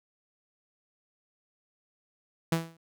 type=tone with exponential decay; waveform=sawtooth; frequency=164.81 Hz; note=E3; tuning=in tune; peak=-18 dBFS; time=2.52-2.77 s; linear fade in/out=5 ms; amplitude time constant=54 ms; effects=none